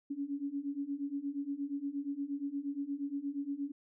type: beating tone pair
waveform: sine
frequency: 277.2 / 285.7 Hz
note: C#4 / D4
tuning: 0 / -48 cents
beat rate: 8.5 Hz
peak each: -39 / -37 dBFS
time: 0.1-3.72 s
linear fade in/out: 10 ms
effects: none